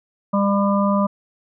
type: harmonic tone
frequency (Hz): 200.1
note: G3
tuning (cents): +36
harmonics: 1 / 3 / 5 / 6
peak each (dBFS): -17 / -22 / -24 / -25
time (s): 0.33-1.07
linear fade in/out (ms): 10
effects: none